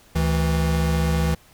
square tone pair together, 72.7 / 162.94 Hz, D2 / E3, -17 / -20 cents, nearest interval octave + major second, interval 1397 cents, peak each -22 / -22 dBFS, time 0.15-1.35 s, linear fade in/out 10 ms, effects pink hiss -53 dBFS RMS until 1.53 s

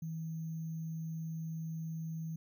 sine tone with sample-and-hold, 161.5 Hz, E3, 35 cents flat, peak -37 dBFS, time 0.02-2.36 s, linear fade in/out 5 ms, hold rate 6300 Hz, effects none

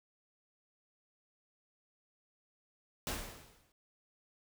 pink noise with exponential decay, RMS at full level -35 dBFS, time 3.07-3.72 s, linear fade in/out 1 ms, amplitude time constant 140 ms, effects none

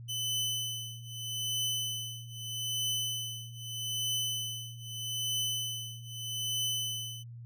sawtooth tone with tremolo, 3020 Hz, F#7, 35 cents sharp, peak -26 dBFS, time 0.08-7.24 s, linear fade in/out 20 ms, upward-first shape triangle, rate 0.8 Hz, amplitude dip 95%, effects added 118 Hz sine -43 dBFS peak until 7.45 s

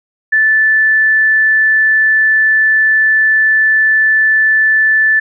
sine tone, 1753 Hz, A6, 7 cents flat, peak -7 dBFS, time 0.32-5.2 s, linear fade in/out 10 ms, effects none

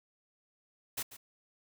white noise with echo, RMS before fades -36 dBFS, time 0.97-1.03 s, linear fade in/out 10 ms, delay 140 ms, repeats 1, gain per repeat -14 dB, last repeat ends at 1.17 s, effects none

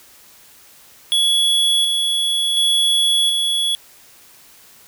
square tone with tremolo, 3375 Hz, G#7, 27 cents sharp, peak -14 dBFS, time 1.12-3.75 s, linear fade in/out 0 ms, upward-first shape square, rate 0.69 Hz, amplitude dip 30%, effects white hiss -47 dBFS RMS until 4.87 s

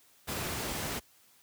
pink noise, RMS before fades -35 dBFS, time 0.27-1 s, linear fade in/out 20 ms, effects white hiss -63 dBFS RMS until 1.42 s + high-pass 60 Hz 12 dB/octave

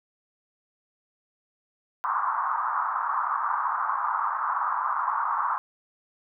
pink band-pass noise, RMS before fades -27 dBFS, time 2.04-5.58 s, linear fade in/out 0 ms, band 930 to 1300 Hz, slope 48 dB/octave, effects none

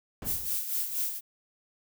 brown noise with exponential decay, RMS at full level -34 dBFS, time 0.22-0.73 s, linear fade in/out 1 ms, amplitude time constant 110 ms
violet noise with tremolo, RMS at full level -29 dBFS, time 0.24-1.21 s, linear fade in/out 50 ms, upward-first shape sine, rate 4.2 Hz, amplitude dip 60%
effects none

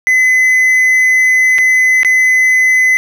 triangle tone with dropouts, 2026 Hz, B6, 44 cents sharp, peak -5 dBFS, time 0.07-2.97 s, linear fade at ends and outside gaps 0 ms, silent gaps 1.582-1.586 / 2.032-2.048 s, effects none

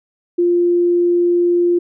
sine tone, 349.1 Hz, F4, 1 cent flat, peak -11 dBFS, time 0.38-1.79 s, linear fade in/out 10 ms, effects none

